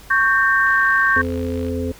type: chord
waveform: sine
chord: G diminished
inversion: second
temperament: equal with one note detuned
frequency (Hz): 1108.7 / 1568 / 1826.3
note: Db6 / G6 / Bb6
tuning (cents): 0 / 0 / -36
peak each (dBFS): -19 / -15 / -20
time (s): 0.1-1.22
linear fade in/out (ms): 10
type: click train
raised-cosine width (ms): 0.3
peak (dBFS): -24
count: 57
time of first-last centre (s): 0.67-1.684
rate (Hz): 55.2
type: harmonic tone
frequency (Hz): 85.7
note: F2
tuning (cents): -32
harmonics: 1 / 3 / 5 / 6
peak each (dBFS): -25 / -24 / -27 / -29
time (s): 1.16-1.92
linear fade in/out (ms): 5
effects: added 50 Hz sine -44 dBFS peak until 1.99 s + pink hiss -44 dBFS RMS until 1.99 s

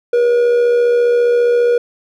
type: tone with amplitude modulation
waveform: triangle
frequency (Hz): 480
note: B4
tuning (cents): -49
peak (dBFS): -6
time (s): 0.13-1.78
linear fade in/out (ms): 5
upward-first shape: sine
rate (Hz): 74.8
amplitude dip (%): 35
effects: none

